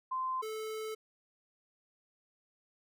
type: tone pair in turn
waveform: sine / square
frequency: 1037 / 436 Hz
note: C6 / A4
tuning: -16 / -16 cents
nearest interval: octave + minor third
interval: 1500 cents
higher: first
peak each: -32 / -38 dBFS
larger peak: first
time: 0.11-0.42 / 0.42-0.95 s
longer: second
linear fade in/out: 10 ms
effects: none